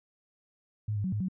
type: tone with pitch steps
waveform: sine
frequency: 106.2 / 102.6 / 186.3 / 105 / 186.1 Hz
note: G#2 / G#2 / F#3 / G#2 / F#3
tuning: +39 / -21 / +12 / +19 / +10 cents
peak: -28 dBFS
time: 0.88-1.285 s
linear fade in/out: 5 ms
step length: 81 ms
effects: none